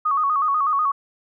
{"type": "tone with vibrato", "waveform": "sine", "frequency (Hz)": 1174.7, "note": "D6", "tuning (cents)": 0, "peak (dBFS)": -17, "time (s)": [0.05, 0.92], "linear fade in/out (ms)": 10, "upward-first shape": "square", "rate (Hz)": 8.1, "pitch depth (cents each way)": 93, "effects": []}